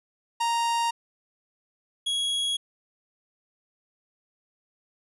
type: tone pair in turn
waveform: 45% pulse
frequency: 932.3 / 3322 Hz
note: A#5 / G#7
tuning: 0 / 0 cents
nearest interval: octave + minor seventh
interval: 2200 cents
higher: second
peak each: -23 / -24 dBFS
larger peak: first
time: 0.4-0.91 / 2.06-2.57 s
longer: neither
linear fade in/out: 10 ms
effects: resampled to 24000 Hz